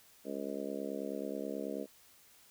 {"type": "harmonic tone", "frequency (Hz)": 69.3, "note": "C#2", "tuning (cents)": 0, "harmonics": [3, 4, 5, 6, 7, 8, 9], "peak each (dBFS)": [-44, -42, -46, -44, -43, -47, -45], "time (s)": [0.24, 1.87], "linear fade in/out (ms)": 50, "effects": ["white hiss -62 dBFS RMS until 2.5 s"]}